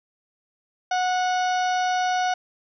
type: harmonic tone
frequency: 733 Hz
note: F#5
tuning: 16 cents flat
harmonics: 1 / 2 / 3 / 4 / 5 / 6 / 7 / 8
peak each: -21 / -29 / -37 / -37 / -40 / -41 / -44 / -39 dBFS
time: 0.91-2.34 s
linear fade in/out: 5 ms
effects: none